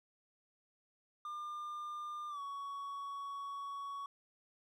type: tone with pitch glide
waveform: triangle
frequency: 1200 to 1119.6 Hz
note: D6 to C#6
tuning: +37 to +17 cents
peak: -39 dBFS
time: 1.25-4.06 s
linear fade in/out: 2 ms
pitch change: -120 cents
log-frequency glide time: 2.29-2.41 s
effects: none